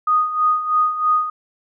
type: tone with tremolo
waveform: sine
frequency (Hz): 1240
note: D#6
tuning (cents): -6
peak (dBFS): -12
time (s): 0.07-1.3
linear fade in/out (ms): 5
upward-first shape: sine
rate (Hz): 3.1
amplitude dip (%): 70
effects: none